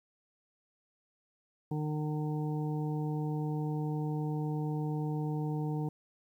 harmonic tone, 151.9 Hz, D#3, 41 cents flat, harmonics 1 / 2 / 3 / 5 / 6, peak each -32 / -38 / -42 / -46 / -48 dBFS, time 1.71-5.89 s, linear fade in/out 5 ms, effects 11-bit

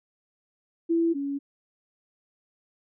sine tone pair in turn, 333.4 / 280.4 Hz, E4 / C#4, +20 / +20 cents, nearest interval minor third, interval 300 cents, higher first, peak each -20 / -27 dBFS, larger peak first, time 0.89-1.14 / 1.14-1.39 s, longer neither, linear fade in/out 20 ms, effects none

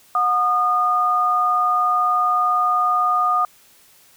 sine tone pair together, 727.2 / 1223 Hz, F#5 / D#6, -30 / -30 cents, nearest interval major sixth, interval 900 cents, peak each -22 / -16 dBFS, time 0.15-3.45 s, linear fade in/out 2 ms, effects white hiss -52 dBFS RMS until 4.16 s

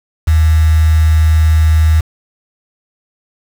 sine tone with quantisation, 79 Hz, D#2, 27 cents sharp, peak -6 dBFS, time 0.27-2.01 s, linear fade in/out 10 ms, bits 4, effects none

